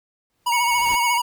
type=noise with exponential growth; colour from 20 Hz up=pink; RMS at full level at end=-34 dBFS; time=0.3-0.95 s; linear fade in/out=0 ms; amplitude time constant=140 ms
type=tone with vibrato; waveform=square; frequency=955 Hz; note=A#5; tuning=42 cents sharp; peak=-19 dBFS; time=0.46-1.22 s; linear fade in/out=10 ms; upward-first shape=sine; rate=14 Hz; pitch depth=52 cents each way
type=tone with tremolo; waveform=square; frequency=2217 Hz; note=C#7; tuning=in tune; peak=-22 dBFS; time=0.52-1.18 s; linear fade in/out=5 ms; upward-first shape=sine; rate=5.7 Hz; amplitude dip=35%
effects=none